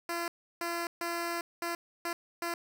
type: tone bursts at uneven times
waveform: 10% pulse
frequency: 341.3 Hz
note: F4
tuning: 40 cents flat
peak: -24 dBFS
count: 6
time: 0.09-0.28 / 0.61-0.87 / 1.01-1.41 / 1.62-1.75 / 2.05-2.13 / 2.42-2.54 s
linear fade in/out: 2 ms
effects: none